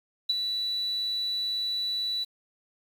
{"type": "tone with ADSR envelope", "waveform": "sine", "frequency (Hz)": 3951, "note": "B7", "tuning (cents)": 0, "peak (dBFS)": -20, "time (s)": [0.29, 2.25], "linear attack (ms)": 9, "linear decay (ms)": 25, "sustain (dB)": -7, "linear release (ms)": 21, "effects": ["8-bit"]}